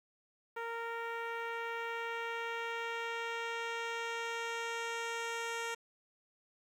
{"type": "tone with low-pass filter sweep", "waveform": "10% pulse", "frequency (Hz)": 462.6, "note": "A#4", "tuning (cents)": -13, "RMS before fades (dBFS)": -39, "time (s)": [0.56, 5.75], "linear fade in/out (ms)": 10, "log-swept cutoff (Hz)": [1600, 8600], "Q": 0.82, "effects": ["10-bit"]}